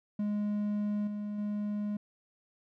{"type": "tone with level steps", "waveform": "triangle", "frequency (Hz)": 207.7, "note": "G#3", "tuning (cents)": 0, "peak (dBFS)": [-27, -32, -29], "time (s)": [0.19, 1.97], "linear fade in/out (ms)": 5, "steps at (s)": [1.07, 1.38], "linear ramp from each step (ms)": 5, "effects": []}